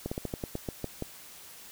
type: slowing click train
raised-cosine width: 2 ms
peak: -19 dBFS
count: 10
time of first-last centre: 0.06-1.024 s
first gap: 55 ms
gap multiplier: 1.16
effects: white hiss -49 dBFS RMS until 1.71 s

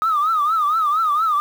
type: tone with vibrato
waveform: sine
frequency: 1244.5 Hz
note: D#6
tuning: in tune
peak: -14 dBFS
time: 0.02-1.4 s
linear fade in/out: 0 ms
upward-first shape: triangle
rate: 4.3 Hz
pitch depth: 150 cents each way
effects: tanh soft clip ceiling -12 dBFS + 7-bit

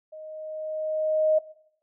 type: tone with level ramp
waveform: sine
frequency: 623 Hz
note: D#5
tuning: 2 cents sharp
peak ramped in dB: -39 to -16 dBFS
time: 0.12-1.39 s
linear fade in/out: 10 ms
effects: noise-tail reverb RT60 0.7 s tail -19 dB re dry

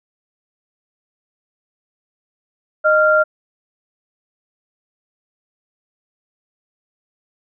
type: tone pair together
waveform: sine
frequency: 618 / 1387.4 Hz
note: D#5 / F6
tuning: -12 / -12 cents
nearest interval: octave + major second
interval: 1400 cents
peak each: -13 dBFS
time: 2.84-3.24 s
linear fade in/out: 20 ms
effects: none

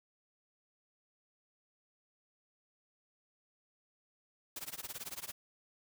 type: noise with tremolo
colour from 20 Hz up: white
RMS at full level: -41 dBFS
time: 4.56-5.32 s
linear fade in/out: 2 ms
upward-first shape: sine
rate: 18 Hz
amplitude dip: 95%
effects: none

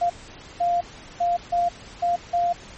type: tone bursts at uneven times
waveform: sine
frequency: 697 Hz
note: F5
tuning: 4 cents flat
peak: -18 dBFS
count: 6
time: 0.01-0.1 / 0.6-0.81 / 1.2-1.37 / 1.52-1.69 / 2.02-2.16 / 2.33-2.53 s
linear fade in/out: 10 ms
effects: pink hiss -43 dBFS RMS until 2.77 s + MP3 32 kbps

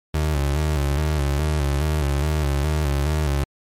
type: tone with vibrato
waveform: 30% pulse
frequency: 73.42 Hz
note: D2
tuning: in tune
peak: -16 dBFS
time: 0.14-3.44 s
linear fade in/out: 5 ms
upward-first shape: square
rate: 2.4 Hz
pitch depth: 74 cents each way
effects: MP3 64 kbps

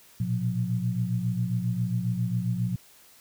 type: tone cluster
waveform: sine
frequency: 115.6 / 123 / 179.2 Hz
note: A#2 / B2 / F3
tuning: -14 / -7 / +45 cents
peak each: -29 dBFS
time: 0.2-2.76 s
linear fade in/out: 5 ms
effects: white hiss -55 dBFS RMS until 3.2 s

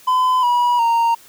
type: tone with pitch steps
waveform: triangle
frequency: 1015 / 969.7 / 926.5 Hz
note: B5 / B5 / A#5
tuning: +47 / -32 / -11 cents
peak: -11 dBFS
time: 0.07-1.15 s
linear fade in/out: 10 ms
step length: 360 ms
effects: white hiss -46 dBFS RMS until 1.28 s

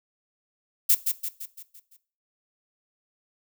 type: noise with echo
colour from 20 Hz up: violet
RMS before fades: -18 dBFS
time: 0.89-0.95 s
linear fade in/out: 10 ms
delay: 170 ms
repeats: 6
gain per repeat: -6 dB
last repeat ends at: 1.97 s
effects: noise-tail reverb RT60 0.4 s tail -17 dB re dry

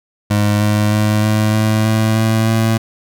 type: tone with pitch steps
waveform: 25% pulse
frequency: 104.1 / 105.25 / 106.41 / 107.58 / 108.77 / 109.97 / 111.19 / 112.41 Hz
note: G#2 / G#2 / G#2 / A2 / A2 / A2 / A2 / A2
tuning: +5 / +24 / +43 / -39 / -19 / 0 / +19 / +38 cents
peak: -8 dBFS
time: 0.3-2.78 s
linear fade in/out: 10 ms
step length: 310 ms
effects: none

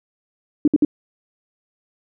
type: tone bursts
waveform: sine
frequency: 296.9 Hz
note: D4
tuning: 19 cents sharp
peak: -10 dBFS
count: 3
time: 0.65-0.849 s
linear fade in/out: 2 ms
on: 27 ms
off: 59 ms
effects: none

